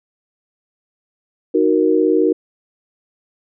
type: chord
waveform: sine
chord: D# minor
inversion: none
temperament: equal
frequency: 311.1 / 370 / 466.2 Hz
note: D#4 / F#4 / A#4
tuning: 0 / 0 / 0 cents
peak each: -16 dBFS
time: 1.54-2.33 s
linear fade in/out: 10 ms
effects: none